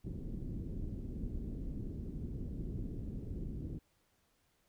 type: low-pass noise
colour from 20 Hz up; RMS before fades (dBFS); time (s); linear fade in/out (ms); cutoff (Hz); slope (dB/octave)
pink; -41; 0.04-3.79; 10; 330; 24
effects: pink hiss -75 dBFS RMS until 4.68 s